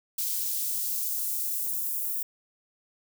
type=noise with high-pass filter sweep; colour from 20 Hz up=blue; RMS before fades=-30 dBFS; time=0.18-2.23 s; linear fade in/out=5 ms; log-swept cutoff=3800 to 11000 Hz; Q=0.73; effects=none